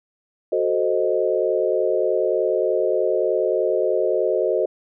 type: chord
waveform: sine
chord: F# diminished seventh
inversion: none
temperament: equal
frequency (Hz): 370 / 440 / 523.3 / 622.3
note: F#4 / A4 / C5 / Eb5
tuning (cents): 0 / 0 / 0 / 0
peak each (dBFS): -23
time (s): 0.52-4.66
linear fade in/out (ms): 5
effects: none